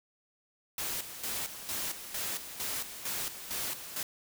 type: noise with tremolo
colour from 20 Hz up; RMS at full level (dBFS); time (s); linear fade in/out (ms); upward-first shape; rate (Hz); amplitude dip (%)
white; -35; 0.78-4.03; 2; square; 2.2; 65
effects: none